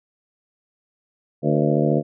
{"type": "harmonic tone with a mistuned harmonic", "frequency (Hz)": 74.5, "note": "D2", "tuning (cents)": 25, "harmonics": [2, 3, 4, 5, 6, 7, 8, 9], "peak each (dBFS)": [-21, -23, -24, -25, -26, -26, -27, -28], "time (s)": [1.42, 2.03], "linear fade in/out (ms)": 50, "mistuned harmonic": 6, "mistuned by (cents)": 78, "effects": []}